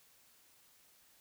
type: silence
effects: white hiss -66 dBFS RMS until 1.2 s